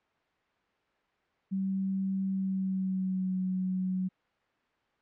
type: tone with pitch glide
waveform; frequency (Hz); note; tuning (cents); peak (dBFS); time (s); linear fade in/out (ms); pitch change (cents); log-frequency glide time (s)
sine; 192.2 to 185.87; G3 to F#3; -34 to +8; -28; 1.51-4.09; 20; -58; 2.28-3.37
effects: white hiss -71 dBFS RMS until 5.01 s + low-pass 2000 Hz 12 dB/octave